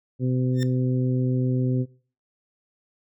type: harmonic tone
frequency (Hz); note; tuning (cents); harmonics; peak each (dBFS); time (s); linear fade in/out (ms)
127.5; C3; -44; 1 / 2 / 3 / 4; -22 / -26 / -32 / -37; 0.19-1.86; 50
type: tone with exponential growth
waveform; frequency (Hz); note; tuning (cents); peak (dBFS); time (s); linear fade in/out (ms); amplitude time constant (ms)
15% pulse; 1800; A6; +39; -23; 0.53-0.63; 0; 20
effects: noise-tail reverb RT60 0.4 s tail -19 dB re dry